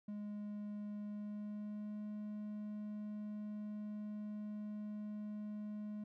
triangle tone with pitch glide, 207.7 to 210.1 Hz, G#3 to G#3, 0 to +20 cents, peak -40 dBFS, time 0.08-6.04 s, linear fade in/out 5 ms, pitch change +20 cents, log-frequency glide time 1.05-2.01 s, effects none

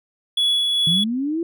triangle tone with tremolo, 3387 Hz, G#7, 33 cents sharp, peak -14 dBFS, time 0.37-1.04 s, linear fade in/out 5 ms, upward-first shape sine, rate 2.4 Hz, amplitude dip 25%
sine linear sweep, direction up, 156.6 to 343.9 Hz, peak -20 dBFS, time 0.87-1.43 s, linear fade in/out 2 ms
effects none

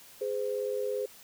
sine tone pair together, 415.3 / 512.9 Hz, G#4 / C5, 0 / -35 cents, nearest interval major third, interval 365 cents, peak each -32 / -32 dBFS, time 0.21-1.06 s, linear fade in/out 5 ms, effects white hiss -53 dBFS RMS until 1.23 s

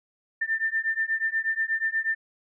sine beating tone pair, 1787 / 1795.3 Hz, A6 / A6, +26 / +34 cents, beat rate 8.3 Hz, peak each -27 dBFS, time 0.41-2.15 s, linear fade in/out 10 ms, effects none

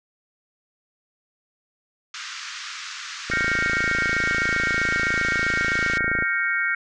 pink band-pass noise, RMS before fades -35 dBFS, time 2.14-5.98 s, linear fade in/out 2 ms, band 1200 to 6800 Hz, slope 48 dB/octave
click train, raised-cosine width 2 ms, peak -16 dBFS, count 82, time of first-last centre 3.3-6.224 s, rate 27.7 Hz
sine chord, G half-diminished seventh, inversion third, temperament equal, 1396.9 / 1568 / 1864.7 / 2217 Hz, F6 / G6 / Bb6 / Db7, 0 / 0 / 0 / 0 cents, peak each -26 dBFS, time 3.31-6.75 s, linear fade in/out 5 ms
effects none

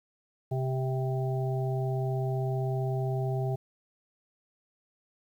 harmonic tone, 130.81 Hz, C3, in tune, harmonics 1 / 3 / 5 / 6, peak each -28 / -35 / -38 / -40 dBFS, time 0.51-3.56 s, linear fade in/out 10 ms, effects 10-bit

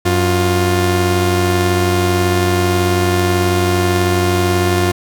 sawtooth tone pair together, 92.67 / 352.4 Hz, F#2 / F4, +3 / +16 cents, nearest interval octave + major seventh, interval 2313 cents, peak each -11 dBFS, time 0.05-4.92 s, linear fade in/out 10 ms, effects none

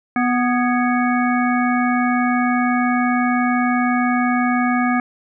harmonic tone with a mistuned harmonic, 246.9 Hz, B3, in tune, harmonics 1 / 3 / 5 / 7 / 9, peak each -17 / -22 / -24 / -25 / -27 dBFS, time 0.16-5 s, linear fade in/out 2 ms, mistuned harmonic 7, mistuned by -63 cents, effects none

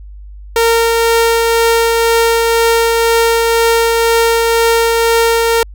sawtooth tone with tremolo, 460 Hz, A#4, 23 cents flat, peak -4 dBFS, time 0.56-5.63 s, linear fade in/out 2 ms, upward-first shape triangle, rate 2 Hz, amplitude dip 25%, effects added 50 Hz sine -29 dBFS peak until 5.74 s

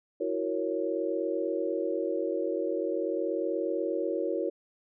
sine chord, F# dominant seventh, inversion third, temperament equal, 329.6 / 370 / 466.2 / 554.4 Hz, E4 / F#4 / A#4 / C#5, 0 / 0 / 0 / 0 cents, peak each -33 dBFS, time 0.2-4.5 s, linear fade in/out 10 ms, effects none

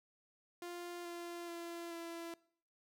sawtooth tone with pitch steps, 349.2 / 344.8 / 340.4 / 336.1 Hz, F4 / F4 / F4 / E4, 0 / -22 / -44 / +34 cents, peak -40 dBFS, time 0.62-2.34 s, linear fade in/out 2 ms, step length 430 ms, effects noise-tail reverb RT60 0.6 s tail -23 dB re dry

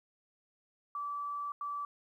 sine tone bursts at uneven times, 1157 Hz, D6, 26 cents flat, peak -35 dBFS, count 2, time 0.95-1.52 / 1.61-1.85 s, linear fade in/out 2 ms, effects 12-bit

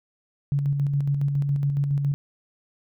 sine tone with tremolo, 141.5 Hz, C#3, 36 cents sharp, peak -19 dBFS, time 0.52-2.14 s, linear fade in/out 0 ms, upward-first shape square, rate 7.2 Hz, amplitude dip 35%, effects none

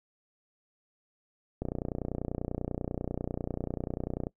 click train, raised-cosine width 2 ms, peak -19 dBFS, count 81, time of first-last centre 1.62-4.269 s, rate 30.2 Hz, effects noise-tail reverb RT60 0.1 s tail -22 dB re dry

